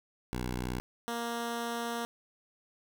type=tone pair in turn; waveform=10% pulse; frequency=61.74 / 234.4 Hz; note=B1 / A#3; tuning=0 / +10 cents; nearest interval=octave + major seventh; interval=2310 cents; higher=second; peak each=-25 dBFS; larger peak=neither; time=0.33-0.8 / 1.08-2.05 s; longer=second; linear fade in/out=0 ms; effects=none

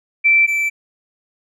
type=tone pair in turn; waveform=sine / triangle; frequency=2335 / 2327 Hz; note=D7 / D7; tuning=-11 / -17 cents; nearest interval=unison; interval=6 cents; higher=first; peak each=-9 / -14 dBFS; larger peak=first; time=0.24-0.47 / 0.47-0.7 s; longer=neither; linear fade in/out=20 ms; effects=none

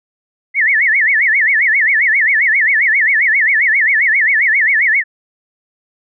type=tone with vibrato; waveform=sine; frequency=1966 Hz; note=B6; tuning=8 cents flat; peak=-9 dBFS; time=0.54-5.04 s; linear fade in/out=50 ms; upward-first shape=sine; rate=7.5 Hz; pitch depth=230 cents each way; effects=none

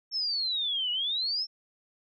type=exponential two-way sweep; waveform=sine; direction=down then up; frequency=5440 to 2884 to 5440 Hz; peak=-27 dBFS; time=0.11-1.47 s; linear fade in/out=50 ms; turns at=0.91 s; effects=none

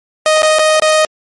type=tone with dropouts; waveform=sawtooth; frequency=622.3 Hz; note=D#5; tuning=in tune; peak=-4 dBFS; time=0.26-1.05 s; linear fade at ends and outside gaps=1 ms; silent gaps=0.421-0.43 / 0.587-0.592 / 0.798-0.821 s; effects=MP3 48 kbps

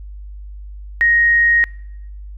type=tone; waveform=sine; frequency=1873 Hz; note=A#6; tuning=8 cents sharp; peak=-10 dBFS; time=1.01-1.64 s; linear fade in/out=0 ms; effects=noise-tail reverb RT60 0.9 s tail -26 dB re dry + added 50 Hz sine -30 dBFS peak until 2.37 s

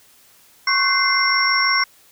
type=tone cluster; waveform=sine; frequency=1063 / 1109 / 1517 / 2087 / 5490 Hz; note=C6 / C#6 / F#6 / C7 / F8; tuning=+27 / 0 / +43 / -5 / -31 cents; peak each=-27 / -21 / -23 / -19 / -20 dBFS; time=0.67-1.84 s; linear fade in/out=5 ms; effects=white hiss -52 dBFS RMS until 2.11 s

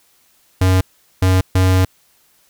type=tone bursts at uneven times; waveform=square; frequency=93.1 Hz; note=F#2; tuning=11 cents sharp; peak=-11 dBFS; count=3; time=0.61-0.81 / 1.22-1.41 / 1.55-1.85 s; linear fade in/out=5 ms; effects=white hiss -56 dBFS RMS until 2.49 s

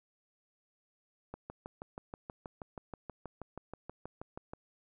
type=click train; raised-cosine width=1 ms; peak=-28 dBFS; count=21; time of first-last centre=1.34-4.535 s; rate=6.26 Hz; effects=none

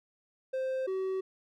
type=tone pair in turn; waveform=triangle; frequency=523 / 379.4 Hz; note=C5 / F#4; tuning=-1 / +43 cents; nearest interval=tritone; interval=556 cents; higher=first; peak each=-28 dBFS; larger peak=neither; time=0.53-0.87 / 0.87-1.21 s; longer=neither; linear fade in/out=10 ms; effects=none

